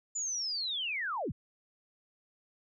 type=linear sweep; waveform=sine; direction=down; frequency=7080 to 55 Hz; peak=-32 dBFS; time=0.15-1.32 s; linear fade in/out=10 ms; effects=none